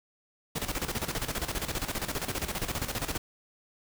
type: noise with tremolo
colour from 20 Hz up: pink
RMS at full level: -31 dBFS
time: 0.55-3.18 s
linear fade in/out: 10 ms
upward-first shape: square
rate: 15 Hz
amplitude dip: 70%
effects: none